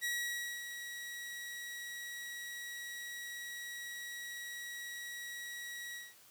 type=tone with ADSR envelope; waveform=sawtooth; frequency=1918 Hz; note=A#6; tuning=49 cents sharp; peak=-30 dBFS; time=0.01-6.15 s; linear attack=34 ms; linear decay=580 ms; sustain=-9 dB; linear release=200 ms; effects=white hiss -61 dBFS RMS until 6.3 s + high-pass 80 Hz 12 dB/octave